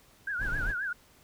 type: tone with vibrato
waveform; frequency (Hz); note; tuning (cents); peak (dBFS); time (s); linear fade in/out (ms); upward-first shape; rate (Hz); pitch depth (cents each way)
sine; 1540; G6; -31; -30; 0.27-0.93; 5; triangle; 7.5; 180
type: noise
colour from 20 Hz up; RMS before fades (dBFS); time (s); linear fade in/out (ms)
brown; -34; 0.38-0.75; 50
effects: pink hiss -60 dBFS RMS until 1.23 s